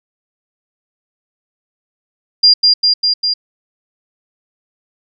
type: tone with echo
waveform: sine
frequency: 4800 Hz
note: D8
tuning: 37 cents sharp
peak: -4 dBFS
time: 2.43-2.54 s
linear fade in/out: 10 ms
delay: 200 ms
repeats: 4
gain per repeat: -2 dB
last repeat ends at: 3.34 s
effects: none